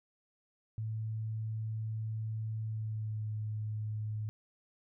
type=tone with pitch glide; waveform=sine; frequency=110 to 107.43 Hz; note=A2 to A2; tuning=0 to -41 cents; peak=-34 dBFS; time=0.78-4.29 s; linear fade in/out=0 ms; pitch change=-41 cents; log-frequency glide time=2.64-3.29 s; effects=none